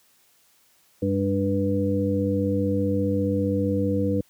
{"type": "harmonic tone with a mistuned harmonic", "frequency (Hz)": 98, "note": "G2", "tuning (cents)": 0, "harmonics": [1, 2, 3, 5], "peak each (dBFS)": [-26, -26, -26, -26], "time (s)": [1.02, 4.21], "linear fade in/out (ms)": 5, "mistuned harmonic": 2, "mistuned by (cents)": 25, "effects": ["white hiss -61 dBFS RMS until 4.29 s", "high-pass 60 Hz 12 dB/octave"]}